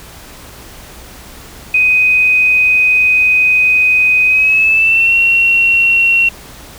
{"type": "tone with pitch glide", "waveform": "sine", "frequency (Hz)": [2504, 2731], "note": ["D#7", "F7"], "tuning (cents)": [10, -39], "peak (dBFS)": -7, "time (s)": [1.74, 6.29], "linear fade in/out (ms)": 5, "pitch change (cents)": 151, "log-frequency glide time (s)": [4.26, 5.15], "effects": ["added 60 Hz sine -42 dBFS peak until 6.78 s", "pink hiss -35 dBFS RMS until 6.78 s"]}